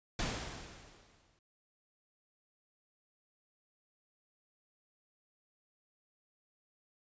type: noise with exponential decay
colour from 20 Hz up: pink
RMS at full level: -34 dBFS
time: 0.19-1.39 s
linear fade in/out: 2 ms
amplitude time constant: 260 ms
effects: resampled to 16000 Hz